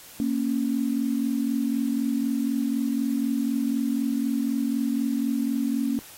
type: tone pair together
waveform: sine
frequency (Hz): 232.5 / 276.5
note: A#3 / C#4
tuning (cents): -4 / -4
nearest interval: minor third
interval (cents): 300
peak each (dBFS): -25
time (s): 0.2-5.99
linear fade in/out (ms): 0
effects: white hiss -46 dBFS RMS until 6.17 s + AAC 48 kbps